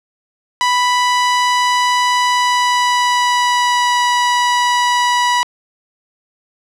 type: tone with pitch glide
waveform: sawtooth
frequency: 987.8 to 977 Hz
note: B5 to B5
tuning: 0 to -19 cents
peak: -8 dBFS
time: 0.61-5.43 s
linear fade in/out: 0 ms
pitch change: -19 cents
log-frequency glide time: 2.26-4.01 s
effects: low-pass 7000 Hz 12 dB/octave